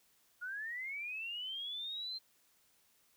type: linear sweep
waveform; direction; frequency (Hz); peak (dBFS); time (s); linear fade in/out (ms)
sine; up; 1416 to 4164; -39; 0.41-2.19; 20
effects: white hiss -71 dBFS RMS until 3.16 s